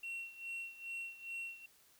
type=tone with tremolo; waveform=sine; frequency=2727 Hz; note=F7; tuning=42 cents flat; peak=-37 dBFS; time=0.03-1.66 s; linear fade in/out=5 ms; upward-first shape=sine; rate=2.4 Hz; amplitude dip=85%; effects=tanh soft clip ceiling -39 dBFS + white hiss -67 dBFS RMS until 1.99 s

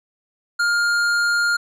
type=tone with hard clipping; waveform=sine; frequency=1410 Hz; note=F6; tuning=16 cents sharp; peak=-18 dBFS; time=0.59-1.57 s; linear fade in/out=10 ms; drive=11 dB; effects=none

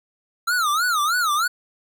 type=tone with vibrato; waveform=square; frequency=1317 Hz; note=E6; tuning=2 cents flat; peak=-19 dBFS; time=0.47-1.48 s; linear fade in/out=10 ms; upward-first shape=sine; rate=3.2 Hz; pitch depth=210 cents each way; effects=none

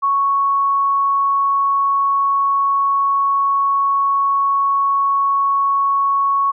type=tone; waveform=sine; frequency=1108.7 Hz; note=C#6; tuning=in tune; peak=-13 dBFS; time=0.02-6.52 s; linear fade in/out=20 ms; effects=none

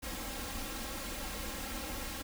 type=noise with comb filter; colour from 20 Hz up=pink; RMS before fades=-40 dBFS; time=0.02-2.23 s; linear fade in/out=20 ms; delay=3.7 ms; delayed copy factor=+0.9; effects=none

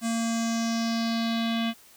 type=tone with low-pass filter sweep; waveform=square; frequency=228.9 Hz; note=A#3; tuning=31 cents flat; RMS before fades=-27 dBFS; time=0.01-1.74 s; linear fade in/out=50 ms; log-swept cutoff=8500 to 3200 Hz; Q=3.8; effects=white hiss -54 dBFS RMS until 1.96 s

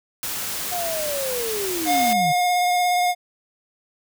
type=noise; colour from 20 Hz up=white; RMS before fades=-28 dBFS; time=0.23-2.13 s; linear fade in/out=0 ms
type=linear sweep; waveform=sine; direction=down; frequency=725 to 144 Hz; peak=-25 dBFS; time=0.71-2.33 s; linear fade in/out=20 ms
type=tone with vibrato; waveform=square; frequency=716 Hz; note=F5; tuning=43 cents sharp; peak=-18 dBFS; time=1.85-3.15 s; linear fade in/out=50 ms; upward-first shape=triangle; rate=17 Hz; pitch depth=18 cents each way
effects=none

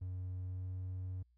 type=tone with pitch glide; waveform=triangle; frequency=92 to 92.64 Hz; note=F#2 to F#2; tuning=-9 to +3 cents; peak=-36 dBFS; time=0.01-1.23 s; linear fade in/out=10 ms; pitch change=+12 cents; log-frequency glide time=0.44-0.69 s; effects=tanh soft clip ceiling -33 dBFS + added 60 Hz sine -68 dBFS peak until 1.37 s

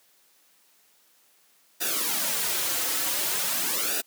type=noise with flanger; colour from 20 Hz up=white; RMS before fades=-27 dBFS; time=1.8-4.02 s; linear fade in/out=20 ms; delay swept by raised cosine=0.93 to 5.03 ms; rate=0.46 Hz; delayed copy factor=-0.8; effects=white hiss -62 dBFS RMS until 4.06 s + high-pass 200 Hz 12 dB/octave

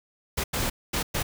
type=noise bursts at uneven times; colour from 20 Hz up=pink; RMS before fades=-27 dBFS; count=4; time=0.37-0.44 / 0.53-0.7 / 0.93-1.03 / 1.14-1.23 s; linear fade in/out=10 ms; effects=none

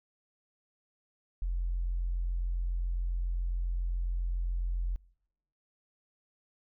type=tone; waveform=sine; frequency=43.65 Hz; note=F1; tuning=in tune; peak=-28 dBFS; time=1.42-4.96 s; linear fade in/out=0 ms; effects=noise-tail reverb RT60 0.8 s tail -26 dB re dry + tanh soft clip ceiling -24 dBFS

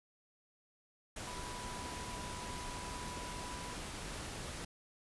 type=tone in noise; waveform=sine; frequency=985 Hz; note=B5; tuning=5 cents flat; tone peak=-47 dBFS; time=1.27-3.74 s; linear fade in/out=5 ms; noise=pink; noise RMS=-44 dBFS; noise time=1.16-4.65 s; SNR=-6 dB; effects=resampled to 24000 Hz

